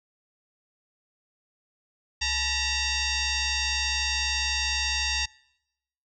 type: tone with frequency modulation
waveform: sine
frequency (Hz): 993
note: B5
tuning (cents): +9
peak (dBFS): -24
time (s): 2.21-5.26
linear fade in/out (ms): 10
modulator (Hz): 926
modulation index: 5.7
effects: noise-tail reverb RT60 0.9 s tail -26 dB re dry